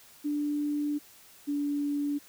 sine tone pair in turn, 293.7 / 288.7 Hz, D4 / D4, 0 / -30 cents, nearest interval unison, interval 30 cents, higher first, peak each -27 dBFS, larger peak neither, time 0.24-0.99 / 1.47-2.19 s, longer first, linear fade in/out 20 ms, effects white hiss -55 dBFS RMS until 2.28 s

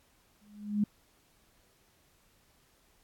sine tone with exponential growth, 207.7 Hz, G#3, in tune, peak -22 dBFS, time 0.41-0.84 s, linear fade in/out 5 ms, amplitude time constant 92 ms, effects pink hiss -67 dBFS RMS until 3.03 s + AAC 64 kbps

